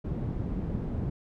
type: low-pass noise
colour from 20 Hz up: white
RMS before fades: -32 dBFS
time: 0.04-1.1 s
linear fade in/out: 10 ms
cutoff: 180 Hz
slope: 12 dB/octave
effects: none

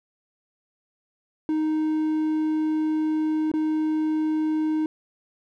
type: tone with dropouts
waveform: triangle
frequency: 311.1 Hz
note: D#4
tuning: in tune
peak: -19 dBFS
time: 1.49-4.86 s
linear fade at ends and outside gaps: 1 ms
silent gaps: 3.516-3.538 s
effects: none

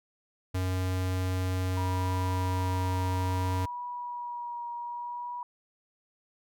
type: tone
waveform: square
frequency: 92.5 Hz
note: F#2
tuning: in tune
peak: -28 dBFS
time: 0.54-3.66 s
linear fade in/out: 10 ms
type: tone with vibrato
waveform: sine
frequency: 963 Hz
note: B5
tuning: 44 cents flat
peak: -34 dBFS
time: 1.77-5.43 s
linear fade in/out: 2 ms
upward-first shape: triangle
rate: 0.6 Hz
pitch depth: 22 cents each way
effects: none

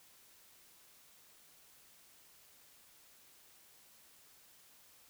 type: silence
effects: white hiss -63 dBFS RMS until 5.09 s

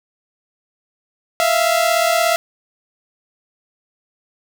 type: tone pair together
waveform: sawtooth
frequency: 654.1 / 691 Hz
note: E5 / F5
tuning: -14 / -19 cents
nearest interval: minor second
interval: 95 cents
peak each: -13 dBFS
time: 1.4-2.36 s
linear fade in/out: 0 ms
effects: none

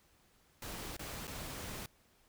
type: noise with dropouts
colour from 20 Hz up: pink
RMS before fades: -44 dBFS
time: 0.62-1.86 s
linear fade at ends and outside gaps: 2 ms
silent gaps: 0.967-0.993 / 1.271-1.277 s
effects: pink hiss -69 dBFS RMS until 2.28 s

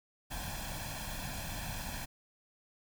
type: noise with comb filter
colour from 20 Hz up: pink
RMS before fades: -40 dBFS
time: 0.3-2.06 s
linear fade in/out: 20 ms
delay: 1.2 ms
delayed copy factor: +0.75
effects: none

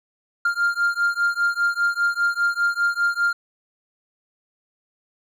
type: beating tone pair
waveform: triangle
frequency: 1396.9 / 1401.9 Hz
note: F6 / F6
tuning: 0 / +6 cents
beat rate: 5 Hz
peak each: -20 dBFS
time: 0.45-3.33 s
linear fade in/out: 5 ms
effects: none

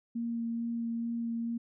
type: tone with vibrato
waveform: sine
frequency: 232.3 Hz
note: A#3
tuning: 6 cents flat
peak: -31 dBFS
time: 0.15-1.58 s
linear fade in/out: 10 ms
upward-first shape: sine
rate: 2.3 Hz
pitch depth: 10 cents each way
effects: none

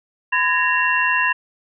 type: tone cluster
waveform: sine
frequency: 1010 / 1672 / 1836 / 2741 Hz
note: B5 / G#6 / A#6 / F7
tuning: +39 / +11 / -27 / -33 cents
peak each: -21 dBFS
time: 0.32-1.33 s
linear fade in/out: 10 ms
effects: none

